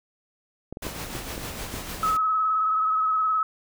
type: clicks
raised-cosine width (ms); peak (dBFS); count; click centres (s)
2; -21; 6; 0.726 / 0.771 / 0.867 / 1.153 / 1.379 / 1.741
type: noise with tremolo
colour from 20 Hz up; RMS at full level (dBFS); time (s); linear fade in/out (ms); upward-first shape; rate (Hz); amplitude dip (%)
pink; -33; 0.82-2.17; 5; sine; 6.6; 40
type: tone with vibrato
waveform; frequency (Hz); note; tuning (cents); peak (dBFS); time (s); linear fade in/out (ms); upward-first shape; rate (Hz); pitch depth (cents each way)
sine; 1283; E6; -47; -20; 2.03-3.43; 2; sine; 19; 30
effects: none